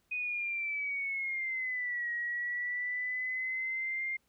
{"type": "linear two-way sweep", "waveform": "sine", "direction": "down then up", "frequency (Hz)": [2500, 1896, 2115], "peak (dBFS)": -32, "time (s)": [0.11, 4.17], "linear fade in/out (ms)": 10, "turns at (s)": 2.11, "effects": ["pink hiss -74 dBFS RMS until 4.28 s"]}